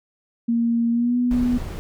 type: tone with pitch glide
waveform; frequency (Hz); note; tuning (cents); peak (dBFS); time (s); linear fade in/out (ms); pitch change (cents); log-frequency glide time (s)
sine; 233.1 to 245.4; A#3 to B3; 0 to -11; -17; 0.48-1.58; 10; +89; 0.91-1.17
type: noise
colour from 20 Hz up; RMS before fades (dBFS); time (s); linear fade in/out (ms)
brown; -29; 1.31-1.79; 0
effects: none